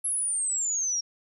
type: exponential sweep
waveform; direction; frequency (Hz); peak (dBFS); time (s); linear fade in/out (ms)
sine; down; 11175 to 5550; -25; 0.04-1.01; 10
effects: none